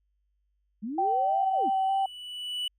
sine linear two-way sweep, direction up then down, 196 to 793 to 196 Hz, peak -31 dBFS, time 0.82-1.7 s, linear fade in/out 20 ms, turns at 1.51 s
sine tone with vibrato, 772 Hz, G5, 27 cents flat, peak -23 dBFS, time 0.98-2.06 s, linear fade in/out 5 ms, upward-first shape square, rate 3.3 Hz, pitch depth 13 cents each way
triangle tone with exponential growth, 2960 Hz, F#7, in tune, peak -26 dBFS, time 1.07-2.68 s, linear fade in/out 5 ms, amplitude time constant 350 ms
effects added 50 Hz sine -70 dBFS peak until 2.78 s

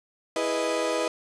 35% pulse chord, E major seventh, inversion none, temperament equal, 329.6 / 415.3 / 493.9 / 622.3 Hz, E4 / G#4 / B4 / D#5, 0 / 0 / 0 / 0 cents, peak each -30 / -32 / -27 / -27 dBFS, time 0.36-1.08 s, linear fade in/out 2 ms, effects resampled to 22050 Hz + 8-bit

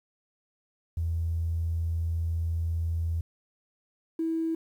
triangle tone pair in turn, 82.8 / 325.6 Hz, E2 / E4, +8 / -21 cents, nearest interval 2 octaves, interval 2371 cents, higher second, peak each -22 / -22 dBFS, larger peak neither, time 0.97-3.21 / 4.19-4.55 s, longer first, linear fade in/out 5 ms, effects tanh soft clip ceiling -24 dBFS + 10-bit

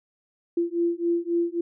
sine beating tone pair, 340 / 343.7 Hz, F4 / F4, -46 / -28 cents, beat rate 3.7 Hz, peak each -25 dBFS, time 0.57-1.61 s, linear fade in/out 5 ms, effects none

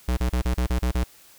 square tone bursts, 61.74 Hz, B1, in tune, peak -21 dBFS, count 8, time 0.08-1.038 s, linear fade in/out 5 ms, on 90 ms, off 34 ms, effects white hiss -52 dBFS RMS until 1.38 s

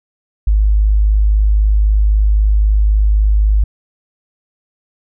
sine tone, 51.91 Hz, G#1, in tune, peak -8 dBFS, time 0.47-3.64 s, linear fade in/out 5 ms, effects none

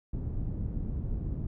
pink low-pass noise, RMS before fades -33 dBFS, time 0.13-1.47 s, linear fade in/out 5 ms, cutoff 180 Hz, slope 12 dB/octave, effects none

